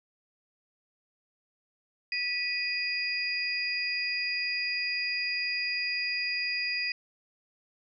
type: tone cluster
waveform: sine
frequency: 1959 / 2491 / 4859 Hz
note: B6 / D#7 / D#8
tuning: -15 / +1 / -42 cents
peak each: -35 / -31 / -33 dBFS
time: 2.12-6.92 s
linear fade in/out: 2 ms
effects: none